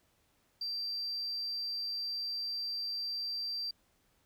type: tone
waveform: sine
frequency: 4699 Hz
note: D8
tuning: in tune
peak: -33 dBFS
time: 0.61-3.71 s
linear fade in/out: 5 ms
effects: tanh soft clip ceiling -31 dBFS + pink hiss -72 dBFS RMS until 4.25 s